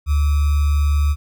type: tone with sample-and-hold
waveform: sine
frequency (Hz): 73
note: D2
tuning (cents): -10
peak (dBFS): -13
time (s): 0.06-1.16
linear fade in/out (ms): 50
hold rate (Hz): 1225
effects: none